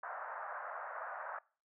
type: band-pass noise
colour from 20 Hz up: white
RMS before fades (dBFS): -44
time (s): 0.03-1.39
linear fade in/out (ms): 5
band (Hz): 580 to 1600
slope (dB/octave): 48
effects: noise-tail reverb RT60 0.4 s tail -23 dB re dry